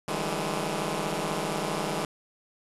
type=tone cluster; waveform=10% pulse; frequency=151 / 166.3 / 194.7 / 210.9 Hz; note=D3 / E3 / G3 / G#3; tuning=+48 / +16 / -12 / +27 cents; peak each=-25 dBFS; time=0.08-2.05 s; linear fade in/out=2 ms; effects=resampled to 24000 Hz + 7-bit